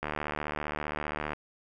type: click train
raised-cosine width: 0.5 ms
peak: -17 dBFS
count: 99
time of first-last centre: 0.03-1.333 s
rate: 75.2 Hz
effects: none